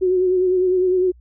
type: tone with vibrato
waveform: sine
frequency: 367.8 Hz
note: F#4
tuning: 10 cents flat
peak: -14 dBFS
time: 0.01-1.12 s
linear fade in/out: 20 ms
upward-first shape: sine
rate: 9.9 Hz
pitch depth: 37 cents each way
effects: added 60 Hz sine -45 dBFS peak until 1.2 s